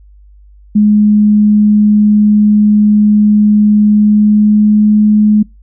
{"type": "tone with pitch glide", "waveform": "sine", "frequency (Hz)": [209.7, 211.4], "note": ["G#3", "G#3"], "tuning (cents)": [17, 31], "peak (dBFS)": -4, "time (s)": [0.75, 5.43], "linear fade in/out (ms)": 10, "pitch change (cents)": 14, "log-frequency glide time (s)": [3.92, 4.99], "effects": ["noise-tail reverb RT60 0.2 s tail -25 dB re dry", "added 50 Hz sine -37 dBFS peak until 5.62 s"]}